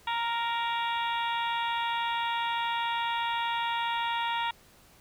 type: harmonic tone with a mistuned harmonic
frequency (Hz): 466.2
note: A#4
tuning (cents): 0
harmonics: 2 / 3 / 4 / 5 / 6 / 7 / 8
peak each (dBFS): -29 / -38 / -38 / -40 / -39 / -39 / -43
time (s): 0.07-4.51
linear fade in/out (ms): 5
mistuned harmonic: 7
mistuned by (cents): +50
effects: pink hiss -58 dBFS RMS until 5 s